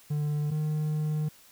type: tone pair in turn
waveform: triangle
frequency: 148.6 / 152.87 Hz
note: D3 / D#3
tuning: +21 / -30 cents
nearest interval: unison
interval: 49 cents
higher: second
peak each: -24 dBFS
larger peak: neither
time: 0.1-0.51 / 0.51-1.29 s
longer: second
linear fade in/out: 10 ms
effects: white hiss -56 dBFS RMS until 1.51 s